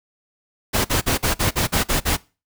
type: noise bursts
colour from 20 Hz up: pink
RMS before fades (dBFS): -19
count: 9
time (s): 0.73-2.17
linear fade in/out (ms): 20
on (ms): 120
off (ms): 45
effects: noise-tail reverb RT60 0.3 s tail -21 dB re dry